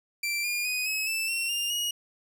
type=tone with pitch steps; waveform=sawtooth; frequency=2349 / 2419 / 2492 / 2566 / 2643 / 2722 / 2803 / 2887 Hz; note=D7 / D#7 / D#7 / E7 / E7 / F7 / F7 / F#7; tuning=0 / -49 / +2 / -47 / +4 / -45 / +6 / -43 cents; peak=-24 dBFS; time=0.23-1.91 s; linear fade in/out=5 ms; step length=210 ms; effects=none